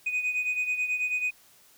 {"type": "beating tone pair", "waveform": "sine", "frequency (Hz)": [2489, 2498.2], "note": ["D#7", "D#7"], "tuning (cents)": [0, 6], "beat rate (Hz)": 9.2, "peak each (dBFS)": [-25, -30], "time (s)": [0.06, 1.31], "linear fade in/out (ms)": 10, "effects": ["tanh soft clip ceiling -23 dBFS", "white hiss -58 dBFS RMS until 1.77 s"]}